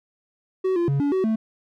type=tone with pitch steps; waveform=triangle; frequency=376.1 / 344.1 / 139.6 / 285.8 / 377.3 / 220.8 Hz; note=F#4 / F4 / C#3 / D4 / F#4 / A3; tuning=+28 / -26 / +13 / -47 / +34 / +6 cents; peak=-17 dBFS; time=0.64-1.36 s; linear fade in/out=10 ms; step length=120 ms; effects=none